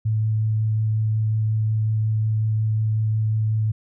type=tone with vibrato; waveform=sine; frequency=109.1 Hz; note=A2; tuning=14 cents flat; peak=-18 dBFS; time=0.05-3.72 s; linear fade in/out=10 ms; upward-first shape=sine; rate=5.5 Hz; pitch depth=8 cents each way; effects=none